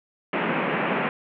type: band-pass noise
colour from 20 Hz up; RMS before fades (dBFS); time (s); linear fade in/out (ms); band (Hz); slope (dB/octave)
pink; -25; 0.33-1.09; 2; 160 to 2700; 48
effects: none